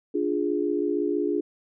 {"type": "chord", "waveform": "sine", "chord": "D diminished", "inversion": "none", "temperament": "equal", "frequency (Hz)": [293.7, 349.2, 415.3], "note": ["D4", "F4", "Ab4"], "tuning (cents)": [0, 0, 0], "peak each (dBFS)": -27, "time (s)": [0.14, 1.41], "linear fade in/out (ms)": 10, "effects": []}